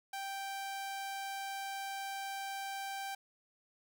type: tone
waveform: sawtooth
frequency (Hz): 784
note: G5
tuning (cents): 0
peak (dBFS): -35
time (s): 0.13-3.15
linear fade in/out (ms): 5
effects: none